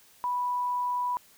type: tone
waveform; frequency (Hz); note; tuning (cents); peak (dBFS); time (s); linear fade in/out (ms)
sine; 985; B5; -5; -26; 0.24-1.17; 0
effects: white hiss -58 dBFS RMS until 1.37 s